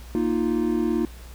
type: chord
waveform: triangle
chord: Bb suspended fourth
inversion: none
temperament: equal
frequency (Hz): 233.1 / 311.1 / 349.2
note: Bb3 / Eb4 / F4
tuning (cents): 0 / 0 / 0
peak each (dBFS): -23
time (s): 0.15-1.05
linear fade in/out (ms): 0
effects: added 60 Hz sine -39 dBFS peak until 1.34 s + pink hiss -48 dBFS RMS until 1.34 s